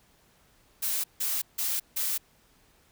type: noise bursts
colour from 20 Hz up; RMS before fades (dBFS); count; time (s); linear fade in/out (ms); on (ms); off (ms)
blue; -29; 4; 0.82-2.18; 10; 220; 160
effects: pink hiss -63 dBFS RMS until 2.91 s